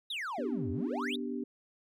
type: exponential two-way sweep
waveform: triangle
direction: down then up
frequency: 3951 to 82.41 to 3951 Hz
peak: -33 dBFS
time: 0.1-1.16 s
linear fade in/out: 5 ms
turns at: 0.71 s
type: chord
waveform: sine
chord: G major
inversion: first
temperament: equal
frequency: 246.9 / 293.7 / 392 Hz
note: B3 / D4 / G4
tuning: 0 / 0 / 0 cents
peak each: -36 / -39 / -40 dBFS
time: 0.38-1.44 s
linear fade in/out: 5 ms
effects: none